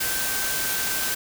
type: tone in noise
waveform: sine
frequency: 1552 Hz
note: G6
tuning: 18 cents flat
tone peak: -32 dBFS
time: 0-1.15 s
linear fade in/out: 10 ms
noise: white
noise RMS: -26 dBFS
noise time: 0-1.15 s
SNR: -9 dB
effects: none